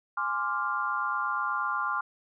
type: chord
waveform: sine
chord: D half-diminished seventh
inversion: second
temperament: equal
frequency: 830.6 / 1046.5 / 1174.7 / 1396.9 Hz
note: Ab5 / C6 / D6 / F6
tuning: 0 / 0 / 0 / 0 cents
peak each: -37 / -32 / -32 / -31 dBFS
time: 0.17-2.01 s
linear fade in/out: 5 ms
effects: none